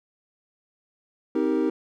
triangle chord, C minor seventh, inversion none, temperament equal with one note detuned, 261.6 / 315.7 / 392 / 466.2 Hz, C4 / Eb4 / G4 / Bb4, 0 / +25 / 0 / 0 cents, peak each -25 / -22 / -25 / -27 dBFS, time 1.35-1.7 s, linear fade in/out 5 ms, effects none

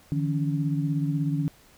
sine tone cluster, 150.7 / 167.1 / 280.4 Hz, D3 / E3 / C#4, +45 / +24 / +20 cents, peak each -25 / -31 / -29 dBFS, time 0.12-1.48 s, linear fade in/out 0 ms, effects pink hiss -56 dBFS RMS until 1.77 s

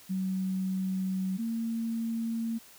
sine tone pair in turn, 188.7 / 228 Hz, F#3 / A#3, +34 / -38 cents, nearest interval minor third, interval 328 cents, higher second, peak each -28 / -29 dBFS, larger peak first, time 0.09-1.38 / 1.38-2.59 s, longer first, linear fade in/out 20 ms, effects white hiss -54 dBFS RMS until 2.78 s

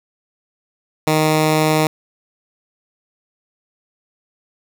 10% pulse tone, 155.56 Hz, D#3, in tune, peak -5 dBFS, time 1.07-1.87 s, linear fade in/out 2 ms, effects none

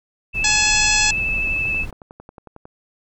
sine tone with vibrato, 2620 Hz, E7, 11 cents flat, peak -19 dBFS, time 0.33-1.86 s, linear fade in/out 50 ms, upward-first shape sine, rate 12 Hz, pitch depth 16 cents each way
brown noise, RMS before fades -29 dBFS, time 0.34-1.91 s, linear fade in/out 10 ms
harmonic tone, 849 Hz, G#5, 38 cents sharp, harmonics 1 / 2 / 3 / 4 / 5 / 6 / 7 / 8 / 9, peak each -26 / -25 / -25 / -25 / -25 / -24 / -23 / -27 / -23 dBFS, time 0.44-1.11 s, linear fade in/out 5 ms
click train, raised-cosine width 1 ms, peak -25 dBFS, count 17, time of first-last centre 1.2-2.655 s, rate 11 Hz
effects none

